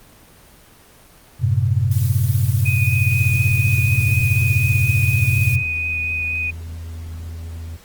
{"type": "chord", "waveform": "sine", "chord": "F# diminished", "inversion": "none", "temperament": "equal with one note detuned", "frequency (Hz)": [94.61, 110, 130.81], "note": ["F#2", "A2", "C3"], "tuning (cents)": [39, 0, 0], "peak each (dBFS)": -19, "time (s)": [1.39, 5.63], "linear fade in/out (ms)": 50}
{"type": "noise", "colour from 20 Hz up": "blue", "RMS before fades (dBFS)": -32, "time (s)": [1.91, 5.56], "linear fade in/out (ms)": 5}
{"type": "tone with vibrato", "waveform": "sine", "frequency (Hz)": 2489, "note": "D#7", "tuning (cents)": 0, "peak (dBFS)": -20, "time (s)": [2.65, 6.51], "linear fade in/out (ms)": 10, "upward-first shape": "triangle", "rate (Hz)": 4.1, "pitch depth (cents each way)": 12}
{"type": "tone", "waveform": "triangle", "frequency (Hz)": 82.41, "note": "E2", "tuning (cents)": 0, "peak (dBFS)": -26, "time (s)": [3.71, 7.77], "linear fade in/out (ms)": 10}
{"effects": ["pink hiss -47 dBFS RMS until 7.84 s", "Opus 24 kbps"]}